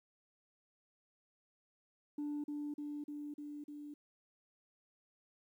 sine tone with echo, 293.7 Hz, D4, in tune, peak -35 dBFS, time 2.18-2.44 s, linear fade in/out 5 ms, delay 300 ms, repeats 5, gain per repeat -2 dB, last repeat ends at 3.94 s, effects tanh soft clip ceiling -35 dBFS + 12-bit

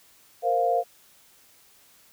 sine chord, Bb suspended second, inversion none, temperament equal, 466.2 / 523.3 / 698.5 Hz, Bb4 / C5 / F5, 0 / 0 / 0 cents, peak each -27 / -27 / -22 dBFS, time 0.42-0.84 s, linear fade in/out 50 ms, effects white hiss -57 dBFS RMS until 2.12 s

